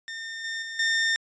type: tone with level steps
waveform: sawtooth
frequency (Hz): 1813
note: A#6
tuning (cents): -49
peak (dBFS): -30 / -26 / -30 / -18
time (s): 0.08-1.16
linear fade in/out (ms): 0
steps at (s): 0.44 / 0.62 / 0.79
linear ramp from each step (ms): 5
effects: resampled to 16000 Hz